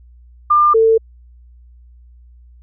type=tone pair in turn; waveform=sine; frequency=1198 / 447.9 Hz; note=D6 / A4; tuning=+34 / +31 cents; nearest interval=octave + perfect fourth; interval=1703 cents; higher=first; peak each=-8 dBFS; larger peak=neither; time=0.5-0.74 / 0.74-0.98 s; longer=neither; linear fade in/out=10 ms; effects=added 60 Hz sine -41 dBFS peak until 2.62 s